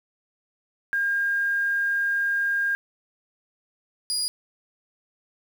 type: tone pair in turn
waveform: sine / 30% pulse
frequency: 1612 / 4884 Hz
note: G6 / D#8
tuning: +48 / -33 cents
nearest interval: octave + perfect fifth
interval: 1919 cents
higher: second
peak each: -21 dBFS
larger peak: neither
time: 0.93-2.75 / 4.1-4.28 s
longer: first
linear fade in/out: 0 ms
effects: 8-bit